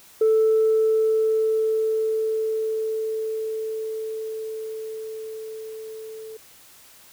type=tone with level ramp; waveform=sine; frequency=439.9 Hz; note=A4; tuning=in tune; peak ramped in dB=-13 to -35 dBFS; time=0.21-6.37 s; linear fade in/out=5 ms; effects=tanh soft clip ceiling -12 dBFS + white hiss -50 dBFS RMS until 7.12 s